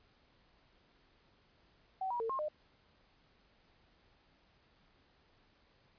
sine tone with pitch steps, 760 / 961 / 452 / 1067 / 607 Hz, F#5 / B5 / A4 / C6 / D#5, +46 / -48 / +47 / +34 / -43 cents, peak -34 dBFS, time 2.01-2.485 s, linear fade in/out 5 ms, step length 95 ms, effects pink hiss -69 dBFS RMS until 5.98 s + resampled to 11025 Hz

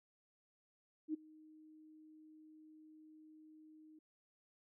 sine tone with ADSR envelope, 311.1 Hz, D#4, in tune, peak -34 dBFS, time 1.08-3.99 s, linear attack 59 ms, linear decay 13 ms, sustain -24 dB, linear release 5 ms, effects none

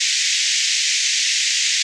white band-pass noise, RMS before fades -19 dBFS, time 0-1.83 s, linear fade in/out 10 ms, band 1900 to 7100 Hz, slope 48 dB/octave, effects none

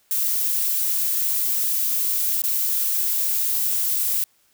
violet noise with dropouts, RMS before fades -22 dBFS, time 0.11-4.24 s, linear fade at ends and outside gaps 2 ms, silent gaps 2.42-2.437 s, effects white hiss -62 dBFS RMS until 4.53 s

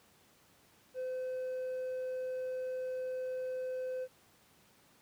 sine tone with hard clipping, 512 Hz, C5, 38 cents flat, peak -36 dBFS, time 0.94-4.08 s, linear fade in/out 50 ms, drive 2 dB, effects pink hiss -65 dBFS RMS until 5.01 s + high-pass 100 Hz 12 dB/octave

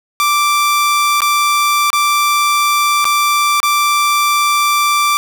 sawtooth tone with dropouts, 1174 Hz, D6, 1 cent flat, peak -7 dBFS, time 0.2-5.17 s, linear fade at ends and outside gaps 0 ms, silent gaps 1.205-1.219 / 1.903-1.93 / 3.044-3.053 / 3.602-3.63 s, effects none

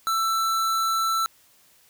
square tone, 1331 Hz, E6, 16 cents sharp, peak -22 dBFS, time 0.07-1.26 s, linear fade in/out 0 ms, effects white hiss -58 dBFS RMS until 1.89 s

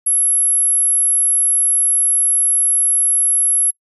sine tone, 11175 Hz, F9, in tune, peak -11 dBFS, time 0.06-3.71 s, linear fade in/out 10 ms, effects noise-tail reverb RT60 0.1 s tail -26 dB re dry

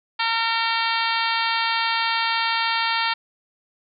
harmonic tone, 456.6 Hz, A#4, 36 cents flat, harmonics 2 / 3 / 4 / 5 / 6 / 7 / 8 / 9 / 10, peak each -25 / -27 / -28 / -29 / -30 / -30 / -31 / -32 / -32 dBFS, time 0.19-3.14 s, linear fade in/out 10 ms, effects none

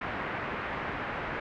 white low-pass noise, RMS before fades -35 dBFS, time 0.01-1.4 s, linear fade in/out 5 ms, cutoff 2000 Hz, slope 24 dB/octave, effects none

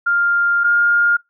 sine tone pair in turn, 1400 / 1413 Hz, F6 / F6, +4 / +20 cents, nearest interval unison, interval 16 cents, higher second, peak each -13 / -11 dBFS, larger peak second, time 0.06-0.64 / 0.64-1.17 s, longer first, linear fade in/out 10 ms, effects noise-tail reverb RT60 0.2 s tail -25 dB re dry

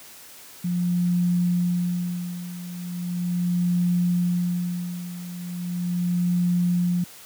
sine tone with tremolo, 176.5 Hz, F3, 19 cents sharp, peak -18 dBFS, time 0.64-7.04 s, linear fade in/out 5 ms, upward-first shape sine, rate 0.38 Hz, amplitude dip 80%, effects white hiss -45 dBFS RMS until 7.25 s + high-pass 80 Hz 12 dB/octave

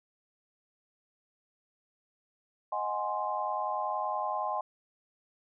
sine chord, Ab dominant seventh, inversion second, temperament equal, 622.3 / 740 / 830.6 / 1046.5 Hz, Eb5 / Gb5 / Ab5 / C6, 0 / 0 / 0 / 0 cents, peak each -37 / -37 / -34 / -34 dBFS, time 2.72-4.61 s, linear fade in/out 5 ms, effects none

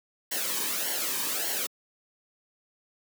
white noise with flanger, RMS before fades -30 dBFS, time 0.31-1.67 s, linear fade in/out 10 ms, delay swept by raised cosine 0.8 to 1.49 ms, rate 1.7 Hz, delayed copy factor -0.7, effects high-pass 200 Hz 12 dB/octave

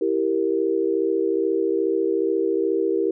sine chord, E diminished, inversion none, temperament equal, 329.6 / 392 / 466.2 Hz, E4 / G4 / Bb4, 0 / 0 / 0 cents, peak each -24 / -22 / -24 dBFS, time 0.01-3.11 s, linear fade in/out 5 ms, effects none

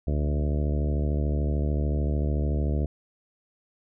harmonic tone with a mistuned harmonic, 73.5 Hz, D2, 2 cents sharp, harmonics 1 / 2 / 3 / 4 / 5 / 6 / 7 / 8 / 9, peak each -24 / -30 / -34 / -36 / -38 / -40 / -41 / -42 / -43 dBFS, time 0.07-2.86 s, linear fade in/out 5 ms, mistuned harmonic 1, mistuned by -44 cents, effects none

